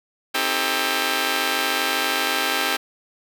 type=chord; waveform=5% pulse; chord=A half-diminished seventh; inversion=first; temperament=just; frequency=264 / 316.8 / 396 / 440 Hz; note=C4 / Eb4 / G4 / A4; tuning=+16 / +31 / +18 / 0 cents; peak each=-16 dBFS; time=0.34-2.77 s; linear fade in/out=10 ms; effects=none